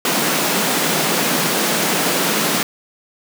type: high-pass noise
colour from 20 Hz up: pink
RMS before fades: -18 dBFS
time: 0.05-2.63 s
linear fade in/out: 2 ms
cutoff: 160 Hz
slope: 48 dB/octave
effects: none